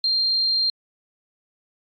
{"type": "tone", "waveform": "sine", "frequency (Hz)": 4186, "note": "C8", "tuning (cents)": 0, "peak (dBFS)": -18, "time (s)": [0.04, 0.7], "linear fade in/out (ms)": 2, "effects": ["AAC 64 kbps"]}